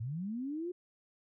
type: linear sweep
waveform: sine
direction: up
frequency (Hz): 103.83 to 366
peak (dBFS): -35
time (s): 0-0.72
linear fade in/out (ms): 10
effects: none